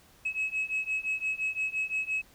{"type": "beating tone pair", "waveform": "sine", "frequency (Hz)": [2567, 2572.8], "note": ["E7", "E7"], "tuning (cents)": [-47, -43], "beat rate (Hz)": 5.8, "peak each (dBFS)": [-31, -30], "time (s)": [0.25, 2.22], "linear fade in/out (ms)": 10, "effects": ["tanh soft clip ceiling -24 dBFS", "pink hiss -59 dBFS RMS until 2.34 s"]}